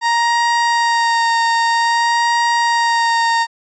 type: tone with vibrato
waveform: 30% pulse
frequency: 932.3 Hz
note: A#5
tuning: in tune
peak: -10 dBFS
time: 0.01-3.47 s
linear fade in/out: 50 ms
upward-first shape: sine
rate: 0.52 Hz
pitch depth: 16 cents each way
effects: resampled to 16000 Hz